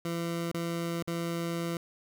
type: tone with dropouts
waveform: 20% pulse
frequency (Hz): 168.9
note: E3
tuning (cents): +42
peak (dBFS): -26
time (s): 0.05-1.77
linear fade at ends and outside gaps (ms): 2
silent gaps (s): 0.515-0.544 / 1.026-1.075
effects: none